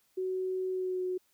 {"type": "tone with pitch glide", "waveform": "sine", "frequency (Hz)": [373.1, 366.9], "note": ["F#4", "F#4"], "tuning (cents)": [14, -15], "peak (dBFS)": -30, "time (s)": [0.17, 1.18], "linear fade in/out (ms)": 10, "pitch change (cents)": -29, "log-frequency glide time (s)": [0.7, 1.03], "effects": ["white hiss -71 dBFS RMS until 1.33 s"]}